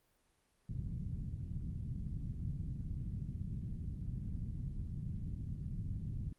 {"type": "low-pass noise", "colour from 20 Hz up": "white", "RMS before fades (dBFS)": -41, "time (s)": [0.69, 6.33], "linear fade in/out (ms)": 5, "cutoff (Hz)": 160, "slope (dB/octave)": 24, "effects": ["pink hiss -75 dBFS RMS until 6.38 s", "Opus 32 kbps"]}